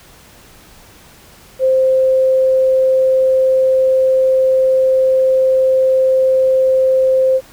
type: tone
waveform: sine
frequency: 523.3 Hz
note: C5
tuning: in tune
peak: -9 dBFS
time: 1.59-7.41 s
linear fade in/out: 50 ms
effects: pink hiss -43 dBFS RMS until 7.52 s